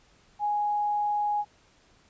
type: tone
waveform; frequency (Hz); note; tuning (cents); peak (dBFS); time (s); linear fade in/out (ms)
sine; 830.6; G#5; 0; -24; 0.39-1.45; 50
effects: pink hiss -61 dBFS RMS until 2.09 s + resampled to 16000 Hz